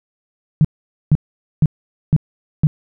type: tone bursts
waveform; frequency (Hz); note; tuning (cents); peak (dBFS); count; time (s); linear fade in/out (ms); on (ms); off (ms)
sine; 153.1; D#3; -28; -7; 5; 0.61-2.67; 0; 36; 470
effects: none